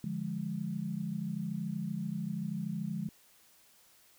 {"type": "chord", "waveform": "sine", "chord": "D diminished", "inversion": "none", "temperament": "equal", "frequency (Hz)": [146.83, 174.61, 207.7], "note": ["D3", "F3", "Ab3"], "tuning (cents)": [0, 0, 0], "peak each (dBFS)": [-40, -37, -37], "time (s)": [0.04, 3.09], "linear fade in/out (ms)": 2, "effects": ["white hiss -63 dBFS RMS until 4.18 s"]}